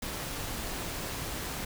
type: noise with amplitude modulation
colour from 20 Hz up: pink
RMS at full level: -35 dBFS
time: 0.02-1.65 s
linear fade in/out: 5 ms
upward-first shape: sine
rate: 201 Hz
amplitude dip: 30%
effects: none